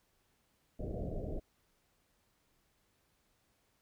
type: low-pass noise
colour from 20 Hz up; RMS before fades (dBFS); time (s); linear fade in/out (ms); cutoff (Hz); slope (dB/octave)
pink; -39; 0.79-1.4; 10; 700; 96
effects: pink hiss -75 dBFS RMS until 3.81 s